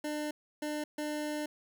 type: tone bursts at uneven times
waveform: 25% pulse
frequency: 300 Hz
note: D4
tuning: 37 cents sharp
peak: -30 dBFS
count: 3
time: 0.04-0.31 / 0.62-0.84 / 0.98-1.46 s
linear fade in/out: 5 ms
effects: none